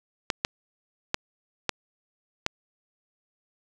clicks, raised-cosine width 0.2 ms, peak -6 dBFS, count 5, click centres 0.302 / 0.449 / 1.144 / 1.693 / 2.464 s, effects none

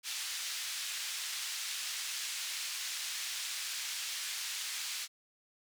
white band-pass noise, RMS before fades -39 dBFS, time 0.03-5.08 s, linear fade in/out 50 ms, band 2000 to 6500 Hz, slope 12 dB/octave, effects none

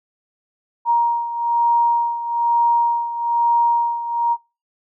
sine beating tone pair, 940 / 941.1 Hz, A#5 / A#5, +14 / +16 cents, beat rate 1.1 Hz, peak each -16 / -21 dBFS, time 0.85-4.37 s, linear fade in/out 50 ms, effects noise-tail reverb RT60 0.3 s tail -24 dB re dry

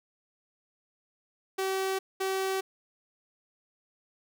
sawtooth tone pair in turn, 382.8 / 382.8 Hz, G4 / G4, -41 / -41 cents, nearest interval unison, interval 0 cents, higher neither, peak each -24 / -24 dBFS, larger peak neither, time 1.58-1.99 / 2.2-2.61 s, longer neither, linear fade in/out 10 ms, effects none

